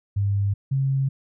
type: tone pair in turn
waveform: sine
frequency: 100.1 / 135.47 Hz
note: G2 / C#3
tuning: +37 / -39 cents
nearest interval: perfect fourth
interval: 524 cents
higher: second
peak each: -19 dBFS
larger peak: neither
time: 0.16-0.54 / 0.71-1.09 s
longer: neither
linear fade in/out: 10 ms
effects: none